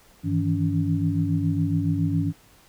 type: tone cluster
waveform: sine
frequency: 99 / 157.4 / 164.6 / 282.4 Hz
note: G2 / D#3 / E3 / C#4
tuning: +18 / +20 / -2 / +32 cents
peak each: -26 dBFS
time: 0.23-2.33 s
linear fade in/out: 50 ms
effects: pink hiss -55 dBFS RMS until 2.68 s